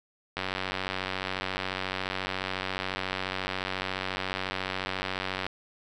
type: click train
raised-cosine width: 0.3 ms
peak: -14 dBFS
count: 481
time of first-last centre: 0.37-5.466 s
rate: 94.2 Hz
effects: none